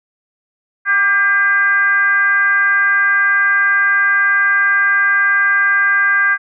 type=tone with frequency modulation; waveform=sine; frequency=1600 Hz; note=G6; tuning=35 cents sharp; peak=-10 dBFS; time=0.85-6.38 s; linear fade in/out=50 ms; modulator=419 Hz; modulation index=0.68; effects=none